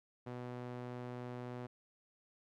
sawtooth tone with band-pass filter, 123.4 Hz, B2, 1 cent flat, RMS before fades -45 dBFS, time 0.26-1.67 s, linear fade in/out 10 ms, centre 480 Hz, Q 0.5, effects none

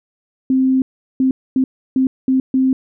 sine tone bursts at uneven times, 261.8 Hz, C4, 1 cent sharp, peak -11 dBFS, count 6, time 0.5-0.82 / 1.2-1.31 / 1.56-1.64 / 1.96-2.07 / 2.28-2.4 / 2.54-2.73 s, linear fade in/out 2 ms, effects none

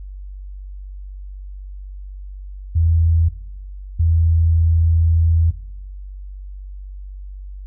sine tone bursts at uneven times, 82.41 Hz, E2, in tune, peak -12 dBFS, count 2, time 2.75-3.29 / 3.99-5.51 s, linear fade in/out 10 ms, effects noise-tail reverb RT60 1.0 s tail -19 dB re dry + added 48 Hz sine -30 dBFS peak until 7.66 s

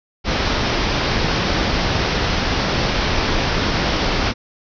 pink low-pass noise, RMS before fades -19 dBFS, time 0.24-4.34 s, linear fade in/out 50 ms, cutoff 5700 Hz, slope 96 dB/octave, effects none

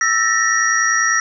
sine tone cluster, 1325 / 1803 / 1913 / 5730 Hz, E6 / A6 / A#6 / F8, +9 / +42 / +44 / +44 cents, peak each -19 dBFS, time 0.01-1.2 s, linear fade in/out 2 ms, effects none

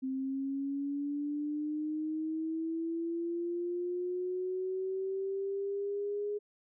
sine linear sweep, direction up, 261.6 to 415.3 Hz, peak -32 dBFS, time 0.02-6.39 s, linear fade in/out 20 ms, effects none

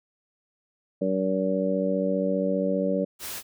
harmonic tone, 95 Hz, F#2, 46 cents sharp, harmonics 2 / 3 / 4 / 5 / 6, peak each -27 / -30 / -36 / -29 / -27 dBFS, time 1.01-3.05 s, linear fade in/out 10 ms
white noise, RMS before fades -35 dBFS, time 3.19-3.43 s, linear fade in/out 50 ms
effects none

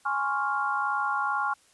sine chord, Db major seventh, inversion second, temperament equal, 830.6 / 1046.5 / 1108.7 / 1396.9 Hz, Ab5 / C6 / Db6 / F6, 0 / 0 / 0 / 0 cents, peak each -30 / -35 / -30 / -29 dBFS, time 0.05-1.54 s, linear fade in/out 10 ms, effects white hiss -61 dBFS RMS until 1.73 s + resampled to 24000 Hz

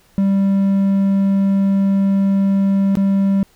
triangle tone with dropouts, 196 Hz, G3, in tune, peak -10 dBFS, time 0.18-3.43 s, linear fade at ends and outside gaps 0 ms, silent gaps 2.954-2.971 s, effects pink hiss -54 dBFS RMS until 3.55 s

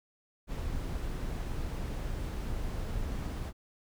brown noise, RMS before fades -35 dBFS, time 0.47-3.53 s, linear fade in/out 50 ms, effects none

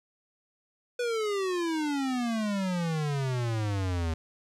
square exponential sweep, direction down, 493.9 to 79.4 Hz, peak -28 dBFS, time 0.99-4.14 s, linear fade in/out 5 ms, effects low-pass 8000 Hz 12 dB/octave + 11-bit

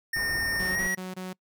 square tone with pitch glide, 1826 to 1910.2 Hz, A#6 to A#6, -36 to +42 cents, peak -27 dBFS, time 0.13-0.95 s, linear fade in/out 5 ms, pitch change +78 cents, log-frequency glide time 0.68-0.83 s
pink low-pass noise, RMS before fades -38 dBFS, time 0.16-0.87 s, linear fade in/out 2 ms, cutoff 2400 Hz, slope 96 dB/octave
sawtooth tone bursts, 185 Hz, F#3, in tune, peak -30 dBFS, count 4, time 0.59-1.333 s, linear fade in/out 10 ms, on 170 ms, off 21 ms
effects noise-tail reverb RT60 0.1 s tail -25 dB re dry

